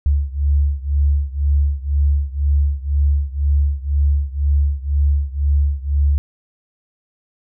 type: beating tone pair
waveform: sine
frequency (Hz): 70.7 / 72.7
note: C#2 / D2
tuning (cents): +35 / -17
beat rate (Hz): 2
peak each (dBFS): -16 / -18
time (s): 0.06-6.18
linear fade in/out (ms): 0
effects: none